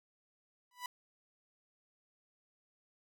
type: tone with exponential growth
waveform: sawtooth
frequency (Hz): 987.8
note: B5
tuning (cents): 0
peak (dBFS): -32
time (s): 0.71-0.86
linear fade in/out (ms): 2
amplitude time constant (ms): 32
effects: none